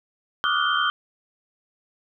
sine tone cluster, 1162 / 1237 / 1409 / 1478 / 3138 Hz, D6 / D#6 / F6 / F#6 / G7, -19 / -10 / +15 / -2 / +1 cents, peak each -26 dBFS, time 0.44-0.9 s, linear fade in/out 0 ms, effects none

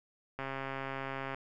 click train, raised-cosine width 0.5 ms, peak -23 dBFS, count 130, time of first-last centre 0.39-1.346 s, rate 135 Hz, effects none

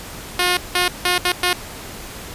5% pulse tone bursts at uneven times, 358.2 Hz, F4, 44 cents sharp, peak -4 dBFS, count 5, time 0.39-0.57 / 0.75-0.88 / 1.05-1.18 / 1.25-1.32 / 1.43-1.53 s, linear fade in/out 2 ms, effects pink hiss -34 dBFS RMS until 2.34 s + resampled to 32000 Hz

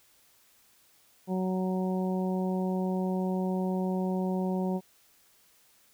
harmonic tone, 185.9 Hz, F#3, 8 cents sharp, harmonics 1 / 2 / 3 / 4 / 5, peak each -28 / -34 / -38 / -40 / -42 dBFS, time 1.27-4.81 s, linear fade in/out 50 ms, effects white hiss -63 dBFS RMS until 5.93 s

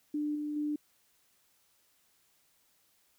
sine tone with level steps, 297.5 Hz, D4, 22 cents sharp, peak -30 / -33 / -30 dBFS, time 0.14-0.76 s, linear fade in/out 5 ms, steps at 0.35 / 0.56 s, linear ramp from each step 5 ms, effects white hiss -70 dBFS RMS until 3.18 s

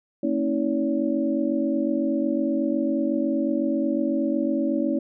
sine tone cluster, 226.6 / 272.3 / 320.4 / 568 Hz, A#3 / C#4 / E4 / C#5, -49 / -31 / -49 / +42 cents, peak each -28 / -25 / -25 / -29 dBFS, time 0.23-4.99 s, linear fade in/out 5 ms, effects none

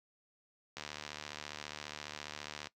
click train, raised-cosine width 0.2 ms, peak -24 dBFS, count 143, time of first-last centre 0.77-2.671 s, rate 74.7 Hz, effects noise-tail reverb RT60 0.1 s tail -19 dB re dry + high-pass 80 Hz 12 dB/octave

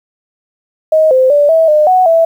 sine tone with pitch steps, 629 / 518 / 582 / 649 / 606 / 740 / 659 Hz, D#5 / C5 / D5 / E5 / D#5 / F#5 / E5, +19 / -17 / -16 / -27 / -46 / 0 / -1 cents, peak -5 dBFS, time 0.92-2.25 s, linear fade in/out 5 ms, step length 190 ms, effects 7-bit

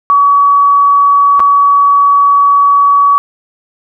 sine tone with dropouts, 1134 Hz, C#6, 39 cents sharp, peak -4 dBFS, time 0.1-3.18 s, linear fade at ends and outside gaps 0 ms, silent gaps 1.395-1.402 s, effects none

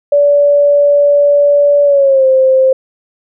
sine tone with pitch glide, 576 to 525.2 Hz, D5 to C5, -34 to +6 cents, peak -5 dBFS, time 0.12-2.73 s, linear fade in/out 5 ms, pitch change -160 cents, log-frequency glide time 1.84-2.26 s, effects none

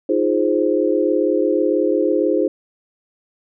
sine chord, F minor seventh, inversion third, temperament equal, 311.1 / 349.2 / 415.3 / 523.3 Hz, Eb4 / F4 / Ab4 / C5, 0 / 0 / 0 / 0 cents, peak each -20 dBFS, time 0.09-2.48 s, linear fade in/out 5 ms, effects none

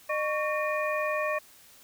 harmonic tone with a mistuned harmonic, 609 Hz, D#5, 37 cents flat, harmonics 1 / 2 / 3 / 4, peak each -29 / -32 / -34 / -35 dBFS, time 0.09-1.39 s, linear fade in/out 10 ms, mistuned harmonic 2, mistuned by -150 cents, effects white hiss -55 dBFS RMS until 1.83 s

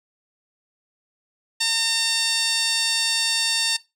15% pulse tone with band-pass filter, 910 Hz, A#5, 42 cents flat, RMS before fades -22 dBFS, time 1.6-3.77 s, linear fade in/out 10 ms, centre 5700 Hz, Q 3.2, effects noise-tail reverb RT60 0.2 s tail -17 dB re dry

